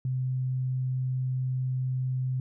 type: tone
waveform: sine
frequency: 128.9 Hz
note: C3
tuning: 26 cents flat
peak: -26 dBFS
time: 0.05-2.4 s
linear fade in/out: 2 ms
effects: none